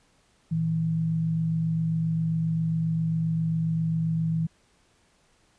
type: tone pair together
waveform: sine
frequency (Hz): 114.6 / 162.07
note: A#2 / E3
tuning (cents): -29 / -29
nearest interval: tritone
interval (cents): 600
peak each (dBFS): -34 / -23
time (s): 0.51-4.47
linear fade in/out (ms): 10
effects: pink hiss -64 dBFS RMS until 5.58 s + resampled to 22050 Hz